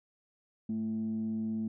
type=tone with frequency modulation; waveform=sine; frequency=220 Hz; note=A3; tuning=in tune; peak=-30 dBFS; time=0.69-1.68 s; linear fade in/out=5 ms; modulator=116 Hz; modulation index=0.32; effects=tanh soft clip ceiling -26 dBFS